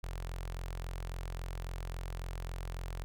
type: tone with notch filter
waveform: sawtooth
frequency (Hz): 43.65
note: F1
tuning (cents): 0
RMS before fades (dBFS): -40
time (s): 0.03-3.04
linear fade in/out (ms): 0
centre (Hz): 250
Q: 0.75
effects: none